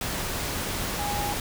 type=tone in noise; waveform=sine; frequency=821 Hz; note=G#5; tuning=20 cents flat; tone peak=-29 dBFS; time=0.99-1.33 s; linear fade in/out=2 ms; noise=pink; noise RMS=-30 dBFS; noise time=0.01-1.4 s; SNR=-2 dB; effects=none